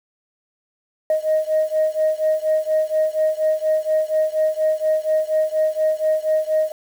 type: beating tone pair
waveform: sine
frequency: 622.3 / 626.5 Hz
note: D#5 / D#5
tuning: 0 / +12 cents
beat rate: 4.2 Hz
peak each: -18 / -19 dBFS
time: 1.1-6.72 s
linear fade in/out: 2 ms
effects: tanh soft clip ceiling -11 dBFS + 7-bit